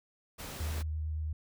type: noise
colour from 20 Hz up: pink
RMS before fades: -43 dBFS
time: 0.38-0.83 s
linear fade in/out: 20 ms
type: tone with vibrato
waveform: sine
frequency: 77.7 Hz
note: D#2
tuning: 2 cents flat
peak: -32 dBFS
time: 0.6-1.33 s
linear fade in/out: 5 ms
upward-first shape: triangle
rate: 8.8 Hz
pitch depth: 18 cents each way
effects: none